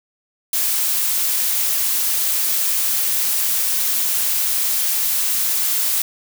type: noise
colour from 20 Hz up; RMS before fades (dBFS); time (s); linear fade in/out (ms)
blue; -19; 0.53-6.02; 2
effects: none